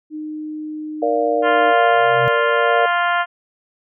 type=tone; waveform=sine; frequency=306.9 Hz; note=D#4; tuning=24 cents flat; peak=-25 dBFS; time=0.1-1.74 s; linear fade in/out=50 ms
type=chord; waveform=sine; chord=Bb major; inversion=none; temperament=just; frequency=466.2 / 582.7 / 699.2 Hz; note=Bb4 / D5 / F5; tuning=0 / -14 / +2 cents; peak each=-19 / -20 / -20 dBFS; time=1.02-2.86 s; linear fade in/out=5 ms
type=harmonic tone; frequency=349.2 Hz; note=F4; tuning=in tune; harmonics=2 / 3 / 4 / 5 / 6 / 7 / 8 / 9; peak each=-20 / -21 / -20 / -24 / -30 / -35 / -33 / -33 dBFS; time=1.42-3.26 s; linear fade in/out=50 ms
type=tone with exponential growth; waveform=sine; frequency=129.2 Hz; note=C3; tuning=21 cents flat; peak=-19 dBFS; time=1.84-2.28 s; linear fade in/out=0 ms; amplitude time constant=94 ms
effects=none